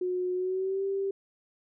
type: tone with pitch glide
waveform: sine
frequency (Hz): 363.4 to 391.7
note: F#4 to G4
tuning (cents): -31 to -1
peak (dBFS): -27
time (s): 0.01-1.11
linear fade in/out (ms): 5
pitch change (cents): +130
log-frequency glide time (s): 0.34-0.84
effects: none